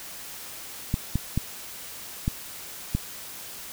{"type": "clicks", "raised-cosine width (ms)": 5, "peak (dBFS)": -11, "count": 5, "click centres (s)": [0.941, 1.156, 1.376, 2.279, 2.95], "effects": ["white hiss -40 dBFS RMS until 3.72 s"]}